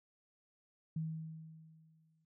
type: tone with exponential decay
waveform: sine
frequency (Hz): 159.6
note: D#3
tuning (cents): +44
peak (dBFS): -34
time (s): 0.96-2.25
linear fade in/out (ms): 5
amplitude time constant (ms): 280
effects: none